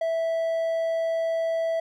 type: tone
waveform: triangle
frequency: 657 Hz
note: E5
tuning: 6 cents flat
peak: -21 dBFS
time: 0.01-1.8 s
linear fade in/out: 5 ms
effects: none